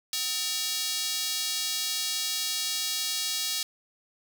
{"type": "tone with high-pass filter", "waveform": "square", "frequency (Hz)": 255.9, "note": "C4", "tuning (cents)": -38, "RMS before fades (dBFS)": -30, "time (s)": [0.13, 3.63], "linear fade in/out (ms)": 2, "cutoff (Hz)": 4200, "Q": 1.6, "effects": []}